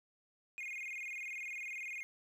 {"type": "tone with vibrato", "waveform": "triangle", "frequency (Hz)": 2294, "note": "D7", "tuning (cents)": -41, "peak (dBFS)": -39, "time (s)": [0.58, 2.03], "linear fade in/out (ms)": 0, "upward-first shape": "square", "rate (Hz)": 20, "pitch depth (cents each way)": 130, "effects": []}